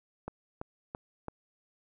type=click train; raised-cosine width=1 ms; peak=-23 dBFS; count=4; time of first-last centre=0.28-1.283 s; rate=2.99 Hz; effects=none